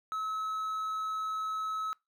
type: tone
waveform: triangle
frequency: 1291 Hz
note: E6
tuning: 37 cents flat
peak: -30 dBFS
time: 0.12-1.93 s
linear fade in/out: 0 ms
effects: noise-tail reverb RT60 0.2 s tail -23 dB re dry